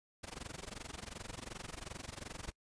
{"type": "noise with amplitude modulation", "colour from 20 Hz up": "pink", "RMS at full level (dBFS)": -43, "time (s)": [0.23, 2.52], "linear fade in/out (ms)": 10, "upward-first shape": "sine", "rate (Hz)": 22.7, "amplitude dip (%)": 95, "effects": ["noise-tail reverb RT60 0.1 s tail -26 dB re dry", "resampled to 22050 Hz"]}